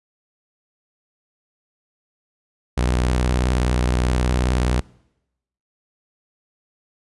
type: tone with vibrato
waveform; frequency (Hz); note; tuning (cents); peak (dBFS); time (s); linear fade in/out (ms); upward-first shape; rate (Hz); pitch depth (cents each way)
sawtooth; 61.74; B1; 0; -13; 2.77-4.81; 10; square; 19; 150
effects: noise-tail reverb RT60 0.9 s tail -25 dB re dry + resampled to 24000 Hz